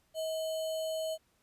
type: tone with sample-and-hold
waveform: sine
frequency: 638 Hz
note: D#5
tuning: 43 cents sharp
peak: -32 dBFS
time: 0.14-1.18 s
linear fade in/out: 50 ms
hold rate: 3675 Hz
effects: pink hiss -72 dBFS RMS until 1.42 s + resampled to 32000 Hz